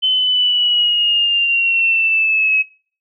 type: linear sweep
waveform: sine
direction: down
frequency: 3057 to 2553 Hz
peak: -12 dBFS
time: 0.02-2.63 s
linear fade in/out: 20 ms
effects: noise-tail reverb RT60 0.4 s tail -21 dB re dry